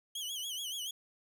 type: tone with vibrato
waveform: sawtooth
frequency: 3136 Hz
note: G7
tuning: in tune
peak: -34 dBFS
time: 0.15-0.91 s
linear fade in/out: 5 ms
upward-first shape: sine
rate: 7 Hz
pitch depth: 120 cents each way
effects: none